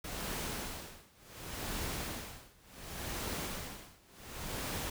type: noise with tremolo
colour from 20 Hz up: pink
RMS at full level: -38 dBFS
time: 0.04-4.9 s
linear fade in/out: 5 ms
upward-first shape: sine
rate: 0.69 Hz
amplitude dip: 95%
effects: none